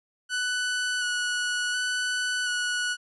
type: tone with vibrato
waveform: sawtooth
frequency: 1480 Hz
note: F#6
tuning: in tune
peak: -22 dBFS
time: 0.29-2.97 s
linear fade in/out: 50 ms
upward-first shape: square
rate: 0.69 Hz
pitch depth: 13 cents each way
effects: resampled to 24000 Hz